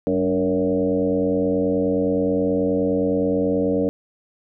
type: tone with frequency modulation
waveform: sine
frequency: 376.6 Hz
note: F#4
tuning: 31 cents sharp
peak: -17 dBFS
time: 0.07-3.89 s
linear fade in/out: 0 ms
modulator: 89.5 Hz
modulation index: 2.2
effects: none